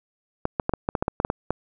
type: clicks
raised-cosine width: 1 ms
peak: -8 dBFS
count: 12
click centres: 0.454 / 0.598 / 0.694 / 0.737 / 0.889 / 0.952 / 1.025 / 1.081 / 1.201 / 1.249 / 1.301 / 1.506 s
effects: none